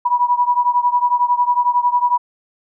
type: beating tone pair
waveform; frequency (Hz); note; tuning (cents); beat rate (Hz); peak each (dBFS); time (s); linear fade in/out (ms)
sine; 971 / 982; B5 / B5; -30 / -10; 11; -15 / -17; 0.05-2.18; 10
effects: none